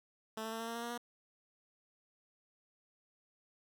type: tone with pitch steps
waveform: 10% pulse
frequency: 220 / 222.7 / 225.4 / 228.2 / 230.9 / 233.8 / 236.6 / 239.5 Hz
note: A3 / A3 / A3 / A#3 / A#3 / A#3 / A#3 / A#3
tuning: 0 / +21 / +42 / -37 / -16 / +5 / +26 / +47 cents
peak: -31 dBFS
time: 0.37-0.978 s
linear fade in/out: 5 ms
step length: 76 ms
effects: none